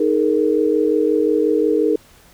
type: chord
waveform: sine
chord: D# suspended fourth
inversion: none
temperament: equal with one note detuned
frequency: 311.1 / 420.6 / 466.2 Hz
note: D#4 / G#4 / A#4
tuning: 0 / +22 / 0 cents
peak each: -18 dBFS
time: 0-1.96 s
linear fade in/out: 5 ms
effects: pink hiss -49 dBFS RMS until 2.33 s